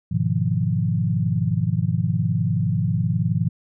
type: chord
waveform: sine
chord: F half-diminished seventh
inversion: first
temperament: equal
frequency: 103.83 / 123.47 / 155.56 / 174.61 Hz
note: Ab2 / Cb3 / Eb3 / F3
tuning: 0 / 0 / 0 / 0 cents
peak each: -24 dBFS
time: 0.11-3.49 s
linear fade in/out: 10 ms
effects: none